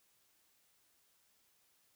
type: silence
effects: white hiss -73 dBFS RMS until 1.95 s